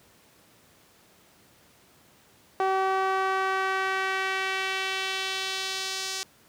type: tone with band-pass filter sweep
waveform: sawtooth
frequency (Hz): 382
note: G4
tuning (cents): -45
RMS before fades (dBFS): -28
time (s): 2.6-6.23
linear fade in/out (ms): 0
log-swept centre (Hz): 820 to 5500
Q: 1.4
effects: pink hiss -58 dBFS RMS until 6.48 s + high-pass 100 Hz 12 dB/octave